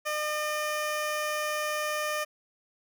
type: tone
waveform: 15% pulse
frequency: 605 Hz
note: D#5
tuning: 49 cents flat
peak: -22 dBFS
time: 0.05-2.25 s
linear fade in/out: 20 ms
effects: none